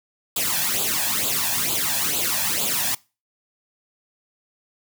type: noise with flanger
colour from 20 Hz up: white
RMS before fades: -23 dBFS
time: 0.36-2.95 s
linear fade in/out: 5 ms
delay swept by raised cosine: 0.26 to 1.21 ms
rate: 2.2 Hz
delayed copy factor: +0.75
effects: noise-tail reverb RT60 0.3 s tail -23 dB re dry + high-pass 100 Hz 12 dB/octave